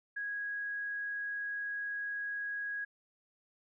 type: tone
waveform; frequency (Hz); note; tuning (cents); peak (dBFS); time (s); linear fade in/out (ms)
sine; 1654; G#6; -8; -35; 0.16-2.85; 10
effects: none